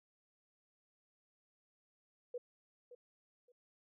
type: tone with echo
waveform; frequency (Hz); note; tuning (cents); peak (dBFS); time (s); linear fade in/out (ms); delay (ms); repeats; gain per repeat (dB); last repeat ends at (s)
sine; 489.8; B4; -14; -39; 2.34-2.38; 5; 570; 2; -13; 3.52
effects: none